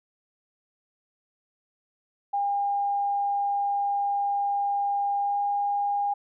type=tone with pitch glide; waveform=sine; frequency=806 to 811.1 Hz; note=G5 to G#5; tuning=+48 to -41 cents; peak=-23 dBFS; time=2.33-6.14 s; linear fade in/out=10 ms; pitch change=+11 cents; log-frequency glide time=5.2-5.37 s; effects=none

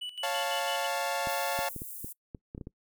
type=tone with tremolo; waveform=triangle; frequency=2960 Hz; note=F#7; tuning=in tune; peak=-33 dBFS; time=0.01-0.87 s; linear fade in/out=10 ms; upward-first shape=square; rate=6 Hz; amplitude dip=75%
type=chord; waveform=sawtooth; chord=Db augmented; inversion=none; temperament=equal; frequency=554.4 / 698.5 / 880 Hz; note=Db5 / F5 / A5; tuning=0 / 0 / 0 cents; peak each=-30 dBFS; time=0.23-1.69 s; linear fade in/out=5 ms
type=clicks; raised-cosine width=3 ms; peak=-27 dBFS; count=10; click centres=1.272 / 1.59 / 1.763 / 1.819 / 2.045 / 2.348 / 2.549 / 2.579 / 2.612 / 2.671 s
type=high-pass noise; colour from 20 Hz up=white; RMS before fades=-42 dBFS; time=1.28-2.13 s; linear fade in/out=10 ms; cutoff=9100 Hz; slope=24 dB/octave
effects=noise-tail reverb RT60 0.1 s tail -23 dB re dry

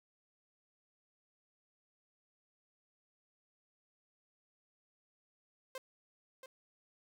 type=tone with echo; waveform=sawtooth; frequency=523.3 Hz; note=C5; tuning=in tune; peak=-38 dBFS; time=5.75-5.78 s; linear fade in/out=2 ms; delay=680 ms; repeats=1; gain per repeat=-8 dB; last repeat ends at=6.46 s; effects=none

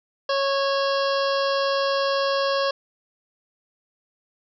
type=harmonic tone with a mistuned harmonic; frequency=551 Hz; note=C#5; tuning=11 cents flat; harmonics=1 / 2 / 3 / 5 / 6 / 7 / 8 / 9 / 10; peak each=-22 / -26 / -31 / -36 / -34 / -38 / -35 / -35 / -39 dBFS; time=0.29-2.71 s; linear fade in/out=5 ms; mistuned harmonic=7; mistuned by=+69 cents; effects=none

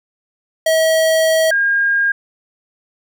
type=tone pair in turn; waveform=square / sine; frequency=642 / 1617.7 Hz; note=E5 / G#6; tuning=-46 / -46 cents; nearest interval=octave + major third; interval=1600 cents; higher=second; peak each=-12 dBFS; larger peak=neither; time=0.66-1.51 / 1.51-2.12 s; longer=first; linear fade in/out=5 ms; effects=none

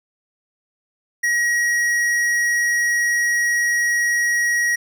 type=tone with tanh clipping; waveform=sine; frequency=1901 Hz; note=A#6; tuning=33 cents sharp; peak=-18 dBFS; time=1.23-4.76 s; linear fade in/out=10 ms; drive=13 dB; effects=none

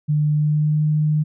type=tone with pitch glide; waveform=sine; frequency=150 to 152.36 Hz; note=D3 to D#3; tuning=+37 to -36 cents; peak=-15 dBFS; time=0.08-1.24 s; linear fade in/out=20 ms; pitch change=+27 cents; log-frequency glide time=0.35-0.82 s; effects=none

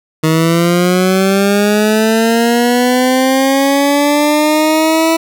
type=linear sweep; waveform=20% pulse; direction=up; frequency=157 to 328.2 Hz; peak=-4 dBFS; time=0.23-5.17 s; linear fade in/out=10 ms; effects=none

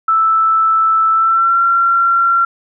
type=tone with pitch glide; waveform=sine; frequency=1318.5 to 1368.2 Hz; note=E6 to F6; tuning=0 to -36 cents; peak=-9 dBFS; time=0.08-2.45 s; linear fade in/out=5 ms; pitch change=+64 cents; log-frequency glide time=1.12-1.6 s; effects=none

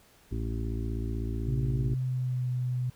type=harmonic tone; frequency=56 Hz; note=A1; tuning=31 cents sharp; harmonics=1 / 2 / 4 / 5 / 6 / 7; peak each=-32 / -34 / -40 / -41 / -43 / -44 dBFS; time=0.31-1.95 s; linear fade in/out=10 ms
type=tone with pitch glide; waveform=sine; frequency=130.81 to 125.26 Hz; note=C3 to B2; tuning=0 to +25 cents; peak=-27 dBFS; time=1.48-2.9 s; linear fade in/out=5 ms; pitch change=-75 cents; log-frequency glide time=1.64-2.51 s
effects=pink hiss -60 dBFS RMS until 2.95 s

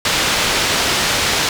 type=low-pass noise; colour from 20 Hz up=white; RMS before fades=-17 dBFS; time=0.05-1.49 s; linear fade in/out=2 ms; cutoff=4700 Hz; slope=12 dB/octave; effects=none

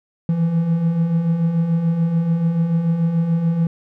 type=beating tone pair; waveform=triangle; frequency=160.9 / 167.8 Hz; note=E3 / E3; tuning=-42 / +31 cents; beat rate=6.9 Hz; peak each=-23 / -14 dBFS; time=0.29-3.67 s; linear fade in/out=2 ms; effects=none

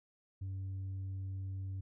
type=tone; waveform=sine; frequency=95.8 Hz; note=G2; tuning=39 cents flat; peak=-35 dBFS; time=0.41-1.81 s; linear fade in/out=10 ms; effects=tanh soft clip ceiling -37 dBFS

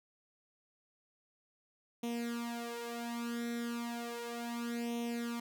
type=tone with flanger; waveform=sawtooth; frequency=235.8 Hz; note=A#3; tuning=20 cents sharp; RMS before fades=-39 dBFS; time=2.03-5.4 s; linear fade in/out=5 ms; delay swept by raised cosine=0.32 to 3.72 ms; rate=0.34 Hz; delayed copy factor=+0.8; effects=none

